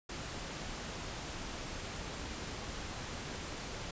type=noise; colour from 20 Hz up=pink; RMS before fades=-42 dBFS; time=0.09-3.91 s; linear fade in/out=5 ms; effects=resampled to 16000 Hz